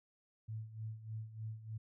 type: tone with tremolo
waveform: sine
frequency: 110 Hz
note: A2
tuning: in tune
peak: -39 dBFS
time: 0.48-1.78 s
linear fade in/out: 10 ms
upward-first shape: sine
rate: 3.3 Hz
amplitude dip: 75%
effects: none

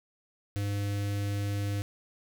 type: tone with notch filter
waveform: square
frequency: 101.2 Hz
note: G#2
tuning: 44 cents flat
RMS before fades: -31 dBFS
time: 0.56-1.82 s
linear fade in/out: 0 ms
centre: 970 Hz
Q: 1.2
effects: none

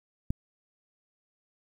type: click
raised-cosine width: 5 ms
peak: -16 dBFS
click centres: 0.305 s
effects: 9-bit

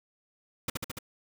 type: noise with echo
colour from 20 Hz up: pink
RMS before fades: -29 dBFS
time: 0.68-0.7 s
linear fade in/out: 5 ms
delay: 72 ms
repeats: 4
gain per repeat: -2 dB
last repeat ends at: 0.988 s
effects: none

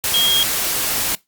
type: tone in noise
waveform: sine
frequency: 3256 Hz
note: G#7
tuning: 35 cents flat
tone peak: -14 dBFS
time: 0.14-0.43 s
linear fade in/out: 0 ms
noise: white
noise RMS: -20 dBFS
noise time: 0.04-1.15 s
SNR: +3 dB
effects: noise-tail reverb RT60 0.2 s tail -22 dB re dry + Opus 48 kbps

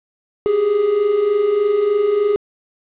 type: tone pair together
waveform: triangle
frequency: 392 / 415.3 Hz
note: G4 / G#4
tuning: 0 / 0 cents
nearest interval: minor second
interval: 100 cents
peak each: -20 / -12 dBFS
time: 0.46-2.36 s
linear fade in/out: 0 ms
effects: resampled to 8000 Hz + 7-bit

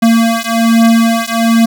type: beating tone pair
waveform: square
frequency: 228 / 229.2 Hz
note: A#3 / A#3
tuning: -38 / -29 cents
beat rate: 1.2 Hz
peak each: -11 dBFS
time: 0.02-1.66 s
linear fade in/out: 10 ms
effects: none

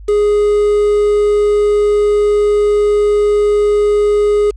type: tone with quantisation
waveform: triangle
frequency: 415.3 Hz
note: G#4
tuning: in tune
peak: -7 dBFS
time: 0.08-4.51 s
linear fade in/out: 10 ms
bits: 5
effects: added 50 Hz sine -30 dBFS peak until 4.56 s + resampled to 22050 Hz

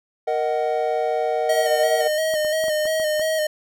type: chord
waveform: triangle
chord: D# minor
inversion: second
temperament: just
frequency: 466.7 / 622.3 / 746.7 Hz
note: A#4 / D#5 / F#5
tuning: +2 / 0 / +16 cents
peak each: -22 dBFS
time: 0.27-2.08 s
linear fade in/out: 10 ms
type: tone with vibrato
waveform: square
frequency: 622.3 Hz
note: D#5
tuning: in tune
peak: -20 dBFS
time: 1.49-3.47 s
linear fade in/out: 5 ms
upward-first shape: square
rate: 2.9 Hz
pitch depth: 32 cents each way
type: clicks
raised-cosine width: 1 ms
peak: -23 dBFS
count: 7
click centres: 2.339 / 2.448 / 2.64 / 2.683 / 2.855 / 2.999 / 3.196 s
effects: none

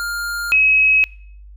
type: tone pair in turn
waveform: square / sine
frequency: 1405 / 2556 Hz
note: F6 / D#7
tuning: +10 / +46 cents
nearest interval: minor seventh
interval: 1036 cents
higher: second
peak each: -22 / -10 dBFS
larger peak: second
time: 0-0.52 / 0.52-1.04 s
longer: neither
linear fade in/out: 0 ms
effects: noise-tail reverb RT60 0.6 s tail -24 dB re dry + added 50 Hz sine -37 dBFS peak until 1.56 s

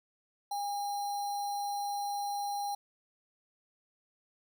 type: tone with sample-and-hold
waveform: sine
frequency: 812 Hz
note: G#5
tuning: 39 cents flat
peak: -32 dBFS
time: 0.51-2.75 s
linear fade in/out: 5 ms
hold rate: 4900 Hz
effects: none

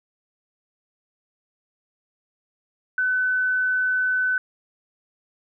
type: tone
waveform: sine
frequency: 1508 Hz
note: F#6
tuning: 32 cents sharp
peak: -19 dBFS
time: 2.98-4.38 s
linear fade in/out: 2 ms
effects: none

